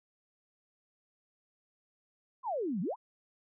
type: exponential two-way sweep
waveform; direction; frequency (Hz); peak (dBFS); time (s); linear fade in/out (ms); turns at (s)
sine; down then up; 1100 to 164.81 to 1100; -31; 2.43-2.96; 50; 2.81
effects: none